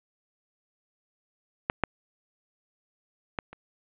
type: clicks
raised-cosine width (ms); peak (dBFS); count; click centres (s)
0.5; -9 / -7 / -14 / -29; 4; 1.699 / 1.837 / 3.388 / 3.53
effects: resampled to 8000 Hz + 8-bit